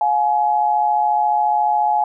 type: tone pair together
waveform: sine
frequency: 709.7 / 844 Hz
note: F5 / G#5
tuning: +28 / +28 cents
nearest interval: minor third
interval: 300 cents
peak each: -20 / -15 dBFS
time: 0.01-2.04 s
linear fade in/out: 2 ms
effects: none